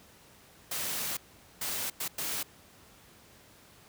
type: noise bursts at uneven times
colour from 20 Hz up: white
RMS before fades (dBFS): -34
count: 4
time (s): 0.71-1.17 / 1.61-1.9 / 2-2.08 / 2.18-2.43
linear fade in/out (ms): 5
effects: pink hiss -57 dBFS RMS until 3.88 s + high-pass 60 Hz 12 dB/octave